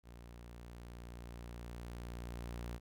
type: tone with level ramp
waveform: sawtooth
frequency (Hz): 59.1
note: A#1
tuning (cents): +24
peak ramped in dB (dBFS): -48 to -37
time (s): 0.03-2.8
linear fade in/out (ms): 50
effects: none